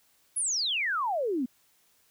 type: exponential sweep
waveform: sine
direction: down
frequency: 11175 to 233.1 Hz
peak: -26 dBFS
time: 0.36-1.46 s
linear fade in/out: 10 ms
effects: white hiss -66 dBFS RMS until 2.1 s